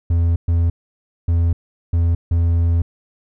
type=tone bursts at uneven times; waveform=triangle; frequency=84.5 Hz; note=E2; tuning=43 cents sharp; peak=-11 dBFS; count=5; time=0.1-0.36 / 0.48-0.7 / 1.28-1.53 / 1.93-2.15 / 2.31-2.82 s; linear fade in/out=5 ms; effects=none